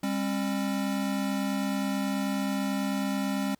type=tone pair together; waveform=square; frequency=199.8 / 269 Hz; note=G3 / C4; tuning=+33 / +48 cents; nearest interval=perfect fourth; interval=515 cents; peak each=-30 / -31 dBFS; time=0.03-3.55 s; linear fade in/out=5 ms; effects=pink hiss -68 dBFS RMS until 3.59 s